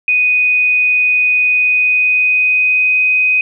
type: tone with pitch glide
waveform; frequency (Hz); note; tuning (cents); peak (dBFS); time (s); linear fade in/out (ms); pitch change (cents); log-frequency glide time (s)
sine; 2489 to 2506; D#7 to D#7; 0 to +12; -9; 0.08-3.41; 2; +12; 1.46-3.01
effects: none